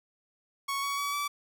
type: tone with pitch steps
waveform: sawtooth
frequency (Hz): 1108.7 / 1123.5 / 1138.6 / 1153.8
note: C#6 / C#6 / C#6 / D6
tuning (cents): 0 / +23 / +46 / -31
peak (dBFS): -26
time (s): 0.68-1.28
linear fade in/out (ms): 10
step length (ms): 150
effects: none